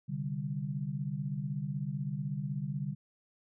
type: chord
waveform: sine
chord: C suspended second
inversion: none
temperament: equal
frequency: 130.81 / 146.83 / 196 Hz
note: C3 / D3 / G3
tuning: 0 / 0 / 0 cents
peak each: -39 / -35 / -39 dBFS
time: 0.08-2.95 s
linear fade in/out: 20 ms
effects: none